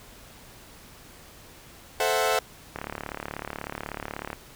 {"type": "chord", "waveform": "sawtooth", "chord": "F# half-diminished seventh", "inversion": "first", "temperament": "equal", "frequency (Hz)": [440, 523.3, 659.3, 740], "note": ["A4", "C5", "E5", "F#5"], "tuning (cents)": [0, 0, 0, 0], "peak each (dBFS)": -24, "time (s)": [2, 2.39], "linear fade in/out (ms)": 2}
{"type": "click train", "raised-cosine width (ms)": 0.5, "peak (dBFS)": -17, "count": 58, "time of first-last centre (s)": [2.76, 4.33], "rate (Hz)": 36.3}
{"effects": ["pink hiss -49 dBFS RMS until 4.55 s"]}